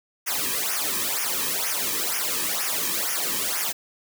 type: noise with flanger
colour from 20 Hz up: white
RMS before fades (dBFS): -26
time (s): 0.26-3.73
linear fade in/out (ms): 20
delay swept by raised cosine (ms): 0.24 to 1.44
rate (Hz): 2.1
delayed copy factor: -0.95
effects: none